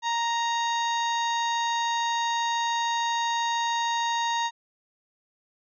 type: harmonic tone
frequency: 933 Hz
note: A#5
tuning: 1 cent sharp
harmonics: 1 / 2 / 3 / 4 / 5 / 6 / 7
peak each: -25 / -33 / -39 / -33 / -45 / -48 / -38 dBFS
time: 0.02-4.51 s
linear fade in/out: 50 ms
effects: none